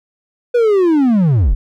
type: linear sweep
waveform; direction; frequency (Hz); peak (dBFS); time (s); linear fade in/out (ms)
triangle; down; 494.4 to 30.06; -7; 0.54-1.55; 10
effects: none